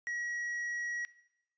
triangle tone with tanh clipping, 1912 Hz, A#6, 43 cents sharp, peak -35 dBFS, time 0.07-1.05 s, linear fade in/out 0 ms, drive 9 dB, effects noise-tail reverb RT60 0.8 s tail -18 dB re dry + resampled to 16000 Hz

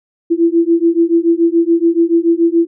sine beating tone pair, 332.2 / 339.2 Hz, E4 / E4, +13 / +50 cents, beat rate 7 Hz, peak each -12 dBFS, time 0.3-2.67 s, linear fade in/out 20 ms, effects none

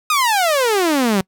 sawtooth exponential sweep, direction down, 1268 to 184.2 Hz, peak -10 dBFS, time 0.1-1.21 s, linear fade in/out 2 ms, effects noise-tail reverb RT60 0.1 s tail -26 dB re dry

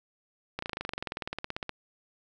slowing click train, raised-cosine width 0.3 ms, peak -17 dBFS, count 24, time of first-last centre 0.59-1.693 s, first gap 34 ms, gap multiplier 1.03, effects none

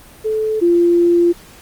sine tone pair in turn, 435 / 345.3 Hz, A4 / F4, -20 / -20 cents, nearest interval major third, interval 400 cents, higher first, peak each -15 / -9 dBFS, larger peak second, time 0.24-0.61 / 0.61-1.33 s, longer second, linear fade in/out 20 ms, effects pink hiss -42 dBFS RMS until 1.61 s + Opus 24 kbps

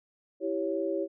sine chord, C# diminished, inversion first, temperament equal, 329.6 / 392 / 554.4 Hz, E4 / G4 / C#5, 0 / 0 / 0 cents, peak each -32 dBFS, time 0.4-1.08 s, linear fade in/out 50 ms, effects none

